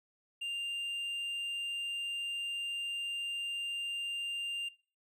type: tone with hard clipping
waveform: sine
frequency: 2794 Hz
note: F7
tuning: in tune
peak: -36 dBFS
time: 0.41-4.69 s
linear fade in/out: 10 ms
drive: 3 dB
effects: noise-tail reverb RT60 0.4 s tail -20 dB re dry